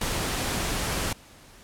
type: noise with ADSR envelope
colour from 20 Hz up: pink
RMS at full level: -26 dBFS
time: 0.01-1.13 s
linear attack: 5 ms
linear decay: 5 ms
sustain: -2 dB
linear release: 5 ms
effects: pink hiss -51 dBFS RMS until 1.63 s + low-pass 12000 Hz 12 dB/octave